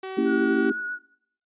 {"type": "tone", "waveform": "sawtooth", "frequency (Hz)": 379.8, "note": "F#4", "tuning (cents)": 45, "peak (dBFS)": -28, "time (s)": [0.03, 0.7], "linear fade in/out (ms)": 5}
{"type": "chord", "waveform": "sine", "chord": "A# diminished seventh", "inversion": "none", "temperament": "equal with one note detuned", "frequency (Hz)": [229.1, 277.2, 329.6, 392], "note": ["A#3", "C#4", "E4", "G4"], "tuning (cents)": [-30, 0, 0, 0], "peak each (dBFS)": -25, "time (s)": [0.17, 0.72], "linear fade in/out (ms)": 10}
{"type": "tone with vibrato", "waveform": "sine", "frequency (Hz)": 1461, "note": "F#6", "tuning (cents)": -22, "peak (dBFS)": -28, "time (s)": [0.25, 0.99], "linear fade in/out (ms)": 50, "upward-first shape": "sine", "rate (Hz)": 7.8, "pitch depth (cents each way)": 15}
{"effects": ["noise-tail reverb RT60 0.7 s tail -21 dB re dry", "resampled to 8000 Hz"]}